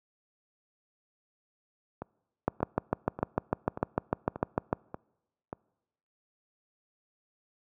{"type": "two click trains", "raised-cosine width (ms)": 1, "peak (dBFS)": [-11, -22], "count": [16, 7], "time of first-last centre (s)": [[2.48, 4.729], [2.02, 5.529]], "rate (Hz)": [6.67, 1.71], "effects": ["noise-tail reverb RT60 1.0 s tail -26 dB re dry", "high-pass 80 Hz 12 dB/octave"]}